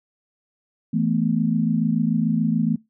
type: chord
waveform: sine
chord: E suspended fourth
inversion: none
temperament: equal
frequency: 164.81 / 220 / 246.9 Hz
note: E3 / A3 / B3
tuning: 0 / 0 / 0 cents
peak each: -23 / -21 / -24 dBFS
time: 0.93-2.76 s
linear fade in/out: 10 ms
effects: noise-tail reverb RT60 0.2 s tail -21 dB re dry

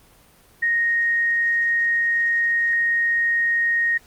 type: tone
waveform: sine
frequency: 1864.7 Hz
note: A#6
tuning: in tune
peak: -17 dBFS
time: 0.62-3.98 s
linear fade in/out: 10 ms
effects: pink hiss -53 dBFS RMS until 4.06 s + Opus 24 kbps

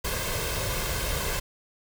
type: noise with comb filter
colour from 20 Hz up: pink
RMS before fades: -29 dBFS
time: 0.04-1.4 s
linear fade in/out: 10 ms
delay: 1.9 ms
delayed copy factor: +0.6
effects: none

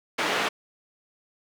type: band-pass noise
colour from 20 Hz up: white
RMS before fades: -26 dBFS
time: 0.18-0.49 s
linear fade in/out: 10 ms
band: 250 to 2300 Hz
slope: 12 dB/octave
effects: none

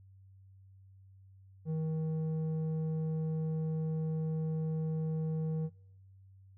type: tone with low-pass filter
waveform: square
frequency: 158.5 Hz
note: D#3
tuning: 32 cents sharp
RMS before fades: -34 dBFS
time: 1.65-5.7 s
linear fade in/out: 50 ms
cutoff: 370 Hz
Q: 1.3
effects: noise-tail reverb RT60 0.8 s tail -25 dB re dry + added 96 Hz sine -55 dBFS peak until 6.57 s

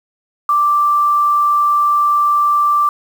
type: tone with quantisation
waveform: sine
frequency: 1174.7 Hz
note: D6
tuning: in tune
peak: -10 dBFS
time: 0.49-2.89 s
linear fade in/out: 2 ms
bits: 6
effects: none

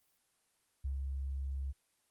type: tone with ADSR envelope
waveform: sine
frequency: 67.9 Hz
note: C#2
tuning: 35 cents flat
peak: -33 dBFS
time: 0.84-1.73 s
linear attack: 12 ms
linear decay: 120 ms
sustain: -2 dB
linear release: 27 ms
effects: white hiss -75 dBFS RMS until 2.1 s + Opus 24 kbps

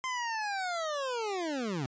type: linear sweep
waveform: 25% pulse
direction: down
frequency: 1046.5 to 121.4 Hz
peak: -28 dBFS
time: 0.04-1.86 s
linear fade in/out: 0 ms
effects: resampled to 16000 Hz

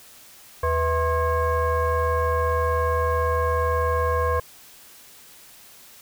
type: tone with frequency modulation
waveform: sine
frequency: 493.9 Hz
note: B4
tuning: in tune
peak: -19 dBFS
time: 0.63-4.4 s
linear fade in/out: 5 ms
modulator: 573 Hz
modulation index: 1.4
effects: white hiss -48 dBFS RMS until 6.01 s

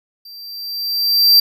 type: tone with level ramp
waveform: square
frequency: 4699 Hz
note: D8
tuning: in tune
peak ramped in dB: -36 to -6 dBFS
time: 0.25-1.4 s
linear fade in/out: 5 ms
effects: none

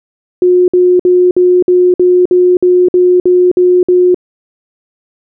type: tone bursts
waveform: sine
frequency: 360.5 Hz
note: F#4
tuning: 45 cents flat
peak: -4 dBFS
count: 12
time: 0.42-4.145 s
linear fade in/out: 2 ms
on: 260 ms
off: 55 ms
effects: none

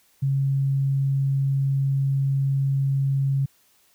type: tone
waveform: sine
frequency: 136.9 Hz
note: C#3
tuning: 21 cents flat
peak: -19 dBFS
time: 0.22-3.46 s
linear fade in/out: 10 ms
effects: white hiss -61 dBFS RMS until 3.94 s

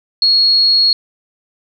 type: tone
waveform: sine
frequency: 4315 Hz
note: C#8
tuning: 47 cents flat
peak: -8 dBFS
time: 0.22-0.93 s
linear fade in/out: 2 ms
effects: none

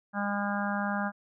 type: harmonic tone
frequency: 202.7 Hz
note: G#3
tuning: 42 cents flat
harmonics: 1 / 3 / 4 / 5 / 6 / 7 / 8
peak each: -31 / -38 / -35 / -40 / -39 / -37 / -37 dBFS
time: 0.13-1.12 s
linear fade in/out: 50 ms
effects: none

